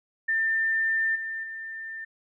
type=tone with level steps; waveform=sine; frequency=1794 Hz; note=A6; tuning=33 cents sharp; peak=-22 / -30 / -34 dBFS; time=0.28-2.05 s; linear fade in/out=10 ms; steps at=1.15 / 1.43 s; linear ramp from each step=10 ms; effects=none